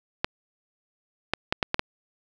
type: clicks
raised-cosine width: 0.3 ms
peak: -6 dBFS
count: 6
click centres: 0.245 / 1.336 / 1.525 / 1.628 / 1.744 / 1.794 s
effects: none